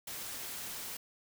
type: noise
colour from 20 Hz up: white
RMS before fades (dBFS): -42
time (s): 0.07-0.97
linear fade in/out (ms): 5
effects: none